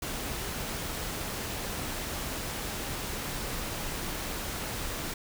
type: noise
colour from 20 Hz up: pink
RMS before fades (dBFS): -35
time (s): 0.02-5.14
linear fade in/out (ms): 5
effects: none